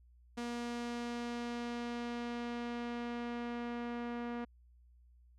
sawtooth tone with low-pass filter sweep, 238.5 Hz, A#3, 40 cents sharp, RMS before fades -40 dBFS, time 0.37-4.45 s, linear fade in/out 10 ms, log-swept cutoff 7500 to 2000 Hz, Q 0.78, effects added 60 Hz sine -60 dBFS peak until 5.38 s

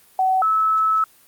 sine tone pair in turn, 754 / 1301.2 Hz, F#5 / E6, +32 / -23 cents, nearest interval major sixth, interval 945 cents, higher second, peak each -15 dBFS, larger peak neither, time 0.19-0.42 / 0.42-1.04 s, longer second, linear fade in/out 2 ms, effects white hiss -53 dBFS RMS until 1.27 s + Opus 32 kbps

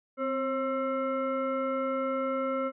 sine tone with frequency modulation, 537 Hz, C5, 45 cents sharp, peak -27 dBFS, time 0.17-2.72 s, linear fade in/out 50 ms, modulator 798 Hz, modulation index 1.1, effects none

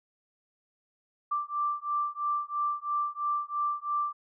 sine beating tone pair, 1174.7 / 1177.7 Hz, D6 / D6, 0 / +4 cents, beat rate 3 Hz, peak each -31 / -31 dBFS, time 1.31-4.13 s, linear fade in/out 10 ms, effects none

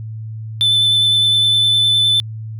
sine tone with vibrato, 3520 Hz, A7, in tune, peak -8 dBFS, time 0.61-2.2 s, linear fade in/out 0 ms, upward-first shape sine, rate 9.8 Hz, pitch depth 12 cents each way, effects tanh soft clip ceiling -10 dBFS + added 110 Hz sine -25 dBFS peak until 2.59 s

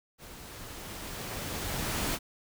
pink noise with level ramp, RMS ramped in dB -48 to -30 dBFS, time 0.18-2.19 s, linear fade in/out 50 ms, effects none

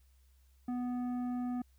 triangle tone with tanh clipping, 246.9 Hz, B3, in tune, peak -35 dBFS, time 0.68-1.62 s, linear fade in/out 5 ms, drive 14 dB, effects added 65 Hz sine -62 dBFS peak until 1.78 s + white hiss -75 dBFS RMS until 1.78 s

